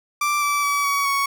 30% pulse tone with pitch steps, 1174.7 / 1159.2 / 1143.9 / 1128.8 / 1113.9 Hz, D6 / D6 / D6 / C#6 / C#6, 0 / -23 / -46 / +31 / +8 cents, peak -16 dBFS, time 0.21-1.26 s, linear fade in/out 5 ms, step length 210 ms, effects none

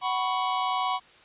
square chord, F# suspended fourth, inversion none, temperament equal with one note detuned, 746.9 / 987.8 / 1108.7 Hz, F#5 / B5 / C#6, +16 / 0 / 0 cents, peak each -30 dBFS, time 0.01-1 s, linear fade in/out 50 ms, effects white hiss -54 dBFS RMS until 1.24 s + resampled to 8000 Hz

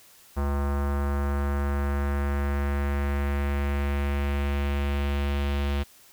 square tone with low-pass filter sweep, 70.8 Hz, C#2, 37 cents sharp, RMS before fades -26 dBFS, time 0.36-5.84 s, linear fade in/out 20 ms, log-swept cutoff 1200 to 3300 Hz, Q 1.8, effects white hiss -54 dBFS RMS until 6.12 s

